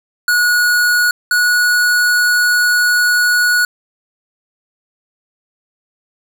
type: tone pair in turn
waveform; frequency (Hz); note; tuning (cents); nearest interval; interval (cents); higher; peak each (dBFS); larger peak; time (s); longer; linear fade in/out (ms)
square; 1456 / 1461.1; F#6 / F#6; -28 / -22; unison; 6; second; -11; neither; 0.28-1.11 / 1.31-3.65; second; 2
effects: none